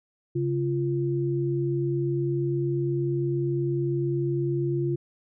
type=tone pair together; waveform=sine; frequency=137.27 / 345.9 Hz; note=C#3 / F4; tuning=-17 / -17 cents; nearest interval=octave + major third; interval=1600 cents; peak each=-26 dBFS; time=0.35-4.96 s; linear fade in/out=10 ms; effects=none